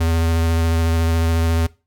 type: tone with vibrato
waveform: square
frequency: 82.41 Hz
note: E2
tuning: in tune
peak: -16 dBFS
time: 0-1.67 s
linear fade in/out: 10 ms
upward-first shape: square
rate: 14 Hz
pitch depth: 12 cents each way
effects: noise-tail reverb RT60 0.3 s tail -21 dB re dry